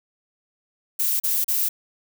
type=noise bursts; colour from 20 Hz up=violet; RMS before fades=-22 dBFS; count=3; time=0.99-1.69 s; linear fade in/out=10 ms; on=210 ms; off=35 ms; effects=none